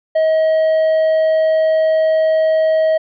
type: tone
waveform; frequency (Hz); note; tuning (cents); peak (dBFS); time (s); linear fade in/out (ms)
triangle; 635; D#5; +35; -9; 0.15-2.98; 10
effects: resampled to 11025 Hz